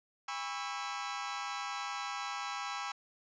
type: chord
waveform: sawtooth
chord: C# minor seventh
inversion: second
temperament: equal with one note detuned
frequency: 810.2 / 987.8 / 1108.7 / 1318.5 Hz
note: G#5 / B5 / C#6 / E6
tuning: -43 / 0 / 0 / 0 cents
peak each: -38 / -40 / -39 / -38 dBFS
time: 0.28-2.92 s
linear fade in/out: 5 ms
effects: resampled to 16000 Hz